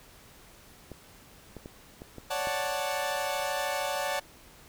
clicks, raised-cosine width 2 ms, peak -28 dBFS, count 6, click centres 0.917 / 1.567 / 1.659 / 2.019 / 2.183 / 2.472 s
sawtooth chord, D major seventh, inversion third, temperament equal, 554.4 / 587.3 / 740 / 880 Hz, C#5 / D5 / F#5 / A5, 0 / 0 / 0 / 0 cents, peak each -31 dBFS, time 2.3-4.2 s, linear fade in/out 10 ms
effects pink hiss -54 dBFS RMS until 4.68 s

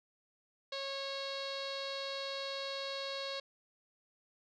sawtooth tone with low-pass filter, 548 Hz, C#5, 20 cents flat, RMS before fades -40 dBFS, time 0.72-3.4 s, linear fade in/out 5 ms, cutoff 4200 Hz, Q 6.9, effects none

